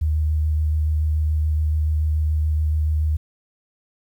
sine tone with vibrato, 77 Hz, D#2, 17 cents flat, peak -17 dBFS, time 0.01-3.17 s, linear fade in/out 10 ms, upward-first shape square, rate 7 Hz, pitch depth 12 cents each way, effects 9-bit

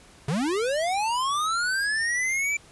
square linear sweep, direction up, 127.4 to 2349 Hz, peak -24 dBFS, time 0.28-2.57 s, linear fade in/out 5 ms, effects pink hiss -52 dBFS RMS until 2.71 s + resampled to 24000 Hz

